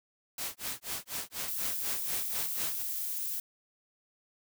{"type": "noise with tremolo", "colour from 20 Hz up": "white", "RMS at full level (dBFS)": -35, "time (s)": [0.38, 2.82], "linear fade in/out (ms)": 2, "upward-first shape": "sine", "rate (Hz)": 4.1, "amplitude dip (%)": 100}
{"type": "noise", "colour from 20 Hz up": "violet", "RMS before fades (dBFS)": -35, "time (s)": [1.48, 3.4], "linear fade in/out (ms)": 2}
{"effects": []}